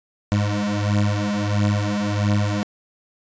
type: beating tone pair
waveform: 25% pulse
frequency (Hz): 102.2 / 103.7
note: G#2 / G#2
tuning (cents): -27 / -2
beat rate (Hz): 1.5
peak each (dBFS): -18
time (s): 0.32-2.63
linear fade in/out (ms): 0
effects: resampled to 16000 Hz